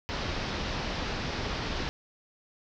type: low-pass noise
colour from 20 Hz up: pink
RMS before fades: -33 dBFS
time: 0.09-1.89 s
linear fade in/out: 0 ms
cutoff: 5500 Hz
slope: 48 dB/octave
effects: none